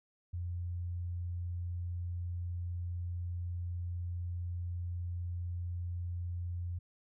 sine tone, 87.6 Hz, F2, 6 cents sharp, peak -35 dBFS, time 0.33-6.79 s, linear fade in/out 10 ms, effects none

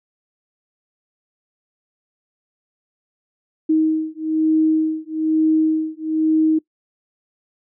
sine beating tone pair, 314.5 / 315.6 Hz, D#4 / D#4, +19 / +25 cents, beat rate 1.1 Hz, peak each -18 / -18 dBFS, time 3.69-6.59 s, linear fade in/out 10 ms, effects noise-tail reverb RT60 0.1 s tail -21 dB re dry

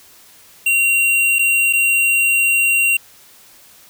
square tone with dropouts, 2754 Hz, F7, 25 cents flat, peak -13 dBFS, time 0.66-2.97 s, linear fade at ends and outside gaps 5 ms, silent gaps 1.386-1.391 / 1.728-1.733 s, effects white hiss -46 dBFS RMS until 3.89 s

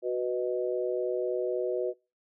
sine chord, B major, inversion second, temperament equal, 370 / 493.9 / 622.3 Hz, F#4 / B4 / D#5, 0 / 0 / 0 cents, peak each -30 / -31 / -34 dBFS, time 0.02-1.94 s, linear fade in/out 50 ms, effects noise-tail reverb RT60 0.3 s tail -26 dB re dry

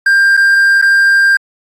triangle tone with dropouts, 1593 Hz, G6, 27 cents sharp, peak -4 dBFS, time 0.06-1.37 s, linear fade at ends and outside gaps 5 ms, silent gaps 0.369-0.373 / 0.816-0.823 s, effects AAC 48 kbps

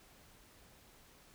silence, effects pink hiss -62 dBFS RMS until 1.34 s

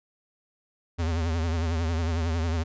square tone with vibrato, 82.41 Hz, E2, in tune, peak -25 dBFS, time 0.98-2.64 s, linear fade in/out 20 ms, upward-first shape triangle, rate 11 Hz, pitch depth 100 cents each way, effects resampled to 16000 Hz

